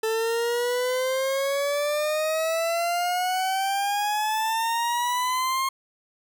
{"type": "exponential sweep", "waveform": "40% pulse", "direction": "up", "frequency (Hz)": [440, 1074], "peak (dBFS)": -22, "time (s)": [0.03, 5.69], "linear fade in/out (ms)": 5, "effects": []}